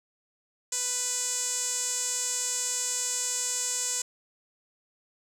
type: tone with band-pass filter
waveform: sawtooth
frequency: 495.6 Hz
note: B4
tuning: 6 cents sharp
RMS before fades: -30 dBFS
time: 0.72-4.02 s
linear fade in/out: 5 ms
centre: 7300 Hz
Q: 5.4
effects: none